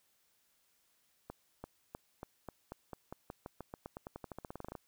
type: accelerating click train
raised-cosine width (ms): 1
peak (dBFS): -29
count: 27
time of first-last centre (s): 1.3-4.752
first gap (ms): 340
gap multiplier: 0.91
effects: white hiss -74 dBFS RMS until 4.87 s